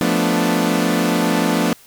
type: chord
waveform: sawtooth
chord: B half-diminished seventh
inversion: second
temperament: equal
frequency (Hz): 174.61 / 220 / 246.9 / 293.7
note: F3 / A3 / B3 / D4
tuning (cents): 0 / 0 / 0 / 0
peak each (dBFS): -17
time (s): 0.01-1.73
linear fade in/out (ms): 0
effects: white hiss -47 dBFS RMS until 1.86 s